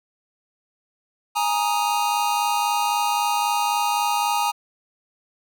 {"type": "chord", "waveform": "square", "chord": "Ab suspended second", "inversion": "none", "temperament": "just", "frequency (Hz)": [830.6, 934.4, 1245.9], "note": ["Ab5", "Bb5", "Eb6"], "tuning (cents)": [0, 4, 2], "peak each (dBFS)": [-24, -24, -28], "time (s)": [1.35, 4.52], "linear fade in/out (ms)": 20, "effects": []}